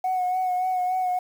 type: tone with vibrato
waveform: sine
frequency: 736 Hz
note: F#5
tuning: 9 cents flat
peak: -20 dBFS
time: 0.04-1.19 s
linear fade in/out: 5 ms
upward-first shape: sine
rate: 3.5 Hz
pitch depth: 27 cents each way
effects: tanh soft clip ceiling -19 dBFS + 8-bit